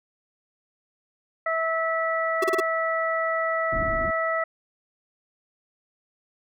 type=harmonic tone; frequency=652 Hz; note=E5; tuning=19 cents flat; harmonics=1 / 2 / 3; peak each=-26 / -27 / -28 dBFS; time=1.46-4.44 s; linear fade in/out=5 ms
type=tone bursts; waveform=square; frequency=380 Hz; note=F#4; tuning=46 cents sharp; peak=-21 dBFS; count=4; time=2.42-2.603 s; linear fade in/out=5 ms; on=21 ms; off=33 ms
type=low-pass noise; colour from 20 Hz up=pink; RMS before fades=-32 dBFS; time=3.72-4.11 s; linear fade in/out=5 ms; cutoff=370 Hz; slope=96 dB/octave
effects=none